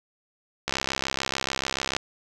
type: click train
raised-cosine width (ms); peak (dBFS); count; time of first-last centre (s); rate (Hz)
0.2; -8; 87; 0.68-1.966; 66.9
effects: none